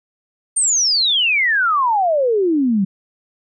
sine exponential sweep, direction down, 9000 to 185 Hz, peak -13 dBFS, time 0.56-2.85 s, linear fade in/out 10 ms, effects none

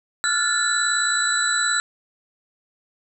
sine tone cluster, 1379 / 1438 / 1734 / 3980 / 7780 Hz, F6 / F#6 / A6 / B7 / B8, -22 / -50 / -26 / +13 / -27 cents, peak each -25 dBFS, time 0.24-1.8 s, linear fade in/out 0 ms, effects none

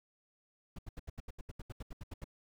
brown noise bursts, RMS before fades -43 dBFS, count 15, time 0.76-2.243 s, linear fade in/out 5 ms, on 27 ms, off 77 ms, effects none

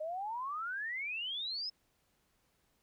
sine exponential sweep, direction up, 602 to 5250 Hz, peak -36 dBFS, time 0-1.7 s, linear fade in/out 10 ms, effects pink hiss -75 dBFS RMS until 2.82 s

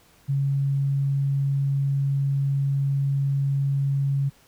sine tone, 138.59 Hz, C#3, in tune, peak -20 dBFS, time 0.28-4.3 s, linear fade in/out 20 ms, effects pink hiss -57 dBFS RMS until 4.47 s

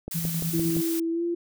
click train, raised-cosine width 2 ms, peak -20 dBFS, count 5, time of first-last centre 0.08-0.767 s, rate 5.82 Hz
blue noise, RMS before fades -33 dBFS, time 0.11-1 s, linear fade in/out 5 ms
sine tone with tremolo, 165.4 Hz, E3, 6 cents sharp, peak -25 dBFS, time 0.14-0.82 s, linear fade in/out 20 ms, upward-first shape square, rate 9.8 Hz, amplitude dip 45%
sine tone with pitch glide, 330.6 to 342.9 Hz, E4 to F4, +5 to -32 cents, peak -24 dBFS, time 0.53-1.35 s, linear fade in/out 10 ms, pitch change +63 cents, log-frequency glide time 1.11-1.24 s
effects none

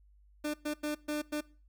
30% pulse tone bursts at uneven times, 299 Hz, D4, 31 cents sharp, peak -29 dBFS, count 5, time 0.44-0.54 / 0.65-0.74 / 0.83-0.95 / 1.08-1.22 / 1.32-1.41 s, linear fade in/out 10 ms, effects noise-tail reverb RT60 0.4 s tail -21 dB re dry + added 50 Hz sine -59 dBFS peak until 1.68 s

